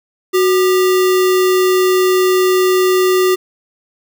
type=tone with sample-and-hold; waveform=sine; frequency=370 Hz; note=F#4; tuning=in tune; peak=-9 dBFS; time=0.33-3.36 s; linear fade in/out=20 ms; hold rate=1575 Hz; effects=none